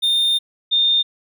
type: tone pair in turn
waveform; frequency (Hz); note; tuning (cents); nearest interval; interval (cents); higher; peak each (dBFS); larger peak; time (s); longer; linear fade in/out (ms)
triangle / sine; 3633 / 3633; A#7 / A#7; -45 / -45; unison; 0; neither; -13; neither; 0.02-0.39 / 0.71-1.03; first; 20
effects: none